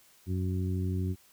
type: harmonic tone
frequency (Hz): 92.5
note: F#2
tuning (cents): 0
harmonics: 1 / 2 / 3 / 4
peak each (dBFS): -29 / -35 / -39 / -41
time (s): 0.26-1.16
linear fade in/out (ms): 50
effects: white hiss -61 dBFS RMS until 1.32 s